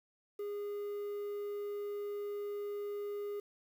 triangle tone with quantisation, 410 Hz, G#4, 22 cents flat, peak -35 dBFS, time 0.39-3.4 s, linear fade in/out 5 ms, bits 10, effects none

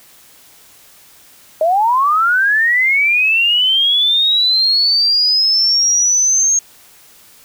sine linear sweep, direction up, 610 to 6510 Hz, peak -10 dBFS, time 1.61-6.59 s, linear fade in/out 2 ms, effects white hiss -45 dBFS RMS until 7.44 s

